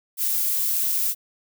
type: noise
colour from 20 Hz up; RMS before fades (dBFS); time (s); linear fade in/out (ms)
violet; -23; 0.17-1.15; 50
effects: none